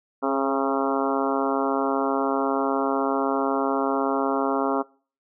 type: harmonic tone with a mistuned harmonic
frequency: 136.1 Hz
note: C#3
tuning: 31 cents flat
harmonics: 2 / 3 / 4 / 5 / 6 / 7 / 8 / 9 / 10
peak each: -26 / -28 / -29 / -30 / -31 / -31 / -32 / -33 / -33 dBFS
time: 0.22-4.83 s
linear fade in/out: 20 ms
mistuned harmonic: 3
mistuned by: +22 cents
effects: noise-tail reverb RT60 0.4 s tail -22 dB re dry